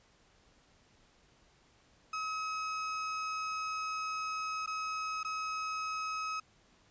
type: tone with dropouts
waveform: 35% pulse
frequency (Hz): 1277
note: D#6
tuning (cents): +45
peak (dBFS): -33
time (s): 2.13-6.4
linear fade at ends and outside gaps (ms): 5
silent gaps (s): 4.662-4.674 / 5.232-5.247
effects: pink hiss -66 dBFS RMS until 6.9 s + resampled to 16000 Hz